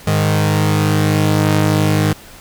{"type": "tone pair together", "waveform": "sawtooth", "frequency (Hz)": [103.3, 154.78], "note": ["G#2", "D#3"], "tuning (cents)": [-9, -9], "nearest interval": "perfect fifth", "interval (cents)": 700, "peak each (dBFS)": -11, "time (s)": [0.07, 2.13], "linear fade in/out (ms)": 5, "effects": ["pink hiss -39 dBFS RMS until 2.4 s"]}